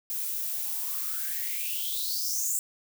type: noise with high-pass filter sweep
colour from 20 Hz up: violet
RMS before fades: -31 dBFS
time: 0.1-2.59 s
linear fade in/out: 0 ms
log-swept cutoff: 390 to 7800 Hz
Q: 8.3
effects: none